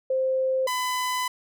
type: tone pair in turn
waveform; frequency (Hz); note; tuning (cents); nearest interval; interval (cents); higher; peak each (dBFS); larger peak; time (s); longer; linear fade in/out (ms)
sine / sawtooth; 523.3 / 1004.8; C5 / B5; 0 / +30; major seventh; 1130; second; -21; neither; 0.1-0.67 / 0.67-1.28; second; 5
effects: none